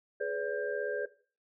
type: tone cluster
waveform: sine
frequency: 419.7 / 497.5 / 572 / 1592 Hz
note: G#4 / B4 / D5 / G6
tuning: +18 / +13 / -46 / +26 cents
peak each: -35 / -36 / -36 / -39 dBFS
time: 0.2-1.06 s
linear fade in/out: 10 ms
effects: noise-tail reverb RT60 0.4 s tail -17 dB re dry